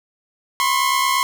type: tone pair together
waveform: sawtooth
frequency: 1010 / 1078.6 Hz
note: B5 / C#6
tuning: +39 / -48 cents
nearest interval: minor second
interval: 113 cents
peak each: -17 / -14 dBFS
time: 0.6-1.23 s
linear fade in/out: 0 ms
effects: none